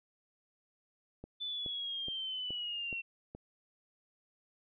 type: click train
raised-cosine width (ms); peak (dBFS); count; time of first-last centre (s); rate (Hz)
2; -32; 6; 1.24-3.35; 2.37
type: linear sweep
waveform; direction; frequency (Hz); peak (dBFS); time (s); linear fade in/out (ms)
sine; down; 3520 to 2704; -36; 1.4-3.02; 20
effects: none